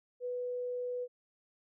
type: tone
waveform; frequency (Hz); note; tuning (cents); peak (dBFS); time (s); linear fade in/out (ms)
sine; 493.9; B4; 0; -34; 0.2-1.08; 50
effects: none